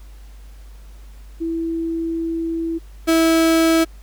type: tone pair in turn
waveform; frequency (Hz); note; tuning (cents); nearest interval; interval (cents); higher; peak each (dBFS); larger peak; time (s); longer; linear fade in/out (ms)
sine / 35% pulse; 329.8 / 326.4; E4 / E4; +1 / -17; unison; 18; first; -20 / -11; second; 1.4-2.79 / 3.07-3.85; first; 20
effects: added 50 Hz sine -37 dBFS peak until 4.02 s + pink hiss -53 dBFS RMS until 4.02 s

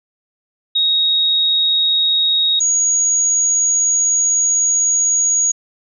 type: tone pair in turn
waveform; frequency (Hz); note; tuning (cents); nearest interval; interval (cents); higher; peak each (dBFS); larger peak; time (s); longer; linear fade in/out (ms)
sine; 3765 / 6708; A#7 / G#8; +16 / +16; minor seventh; 1000; second; -12 / -12; neither; 0.75-2.6 / 2.6-5.52; second; 10
effects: none

